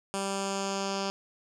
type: tone with low-pass filter sweep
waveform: 10% pulse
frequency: 196 Hz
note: G3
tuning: in tune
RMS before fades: -32 dBFS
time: 0.14-1.1 s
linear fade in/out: 0 ms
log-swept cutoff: 8700 to 5500 Hz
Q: 2.7
effects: none